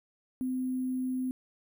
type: tone with sample-and-hold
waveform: sine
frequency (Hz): 256.7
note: C4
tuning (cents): -33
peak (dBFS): -29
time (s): 0.41-1.31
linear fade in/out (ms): 0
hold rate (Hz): 11025
effects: none